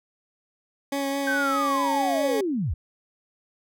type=tone with vibrato; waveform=20% pulse; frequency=277.1 Hz; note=C#4; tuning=1 cent flat; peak=-20 dBFS; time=0.92-2.41 s; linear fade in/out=5 ms; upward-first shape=sine; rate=4.7 Hz; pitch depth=15 cents each way
type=linear sweep; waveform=sine; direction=down; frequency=1580 to 55 Hz; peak=-23 dBFS; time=1.27-2.74 s; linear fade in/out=5 ms
effects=none